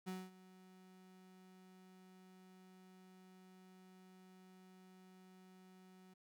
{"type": "tone with ADSR envelope", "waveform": "35% pulse", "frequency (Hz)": 185.9, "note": "F#3", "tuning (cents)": 8, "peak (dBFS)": -40, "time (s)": [0.06, 6.14], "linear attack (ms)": 22, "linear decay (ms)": 220, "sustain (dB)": -19, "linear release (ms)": 8, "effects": []}